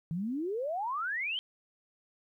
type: exponential sweep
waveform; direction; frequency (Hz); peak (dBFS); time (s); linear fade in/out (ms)
sine; up; 156.1 to 3183; -31; 0.11-1.39; 0
effects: 12-bit